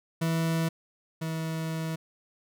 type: tone pair in turn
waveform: 40% pulse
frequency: 163.7 / 161.17 Hz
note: E3 / E3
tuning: -12 / -39 cents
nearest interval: unison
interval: 27 cents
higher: first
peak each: -24 / -29 dBFS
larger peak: first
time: 0.21-0.69 / 1.21-1.96 s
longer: second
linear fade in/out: 10 ms
effects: none